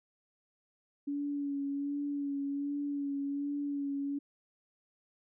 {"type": "tone with vibrato", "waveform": "sine", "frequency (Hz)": 283.5, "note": "C#4", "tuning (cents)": 39, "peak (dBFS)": -32, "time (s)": [1.07, 4.19], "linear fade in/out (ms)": 10, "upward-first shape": "sine", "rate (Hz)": 1.3, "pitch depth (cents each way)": 24, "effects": []}